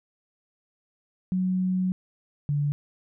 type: tone pair in turn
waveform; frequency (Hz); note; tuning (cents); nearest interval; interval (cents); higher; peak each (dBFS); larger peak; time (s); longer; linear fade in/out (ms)
sine; 185 / 144.98; F#3 / D3; 0 / -22; major third; 422; first; -22; neither; 1.32-1.92 / 2.49-2.72; first; 0
effects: none